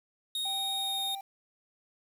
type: tone with pitch glide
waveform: 45% pulse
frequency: 3729 to 3703 Hz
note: A#7 to A#7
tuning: 0 to -12 cents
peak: -30 dBFS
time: 0.35-1.15 s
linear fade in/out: 2 ms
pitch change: -12 cents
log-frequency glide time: 0.74-1.02 s
type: tone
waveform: triangle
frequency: 784 Hz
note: G5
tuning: in tune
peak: -36 dBFS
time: 0.45-1.21 s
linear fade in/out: 5 ms
effects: 9-bit